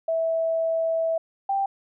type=tone pair in turn; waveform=sine; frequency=654 / 786.2 Hz; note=E5 / G5; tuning=-14 / +5 cents; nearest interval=minor third; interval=319 cents; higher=second; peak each=-21 dBFS; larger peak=neither; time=0.08-1.18 / 1.49-1.66 s; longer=first; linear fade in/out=5 ms; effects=none